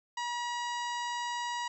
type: harmonic tone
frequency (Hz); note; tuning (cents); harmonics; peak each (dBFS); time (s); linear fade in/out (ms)
961; B5; -48; 1 / 2 / 3 / 4 / 5 / 6 / 7 / 8; -34 / -40 / -44 / -46 / -48 / -50 / -51 / -52; 0.17-1.68; 5
effects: 12-bit